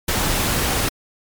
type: noise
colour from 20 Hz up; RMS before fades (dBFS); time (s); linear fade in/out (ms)
pink; -20; 0.08-0.89; 5
effects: MP3 96 kbps